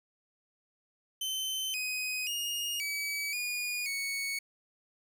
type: tone with pitch steps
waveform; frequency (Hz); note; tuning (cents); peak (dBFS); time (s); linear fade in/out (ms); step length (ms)
sawtooth; 3072 / 2508 / 2851 / 2283 / 2447 / 2221; G7 / D#7 / F7 / D7 / D#7 / C#7; -36 / +13 / +35 / -50 / -29 / +3; -29; 1.21-4.39; 5; 530
effects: none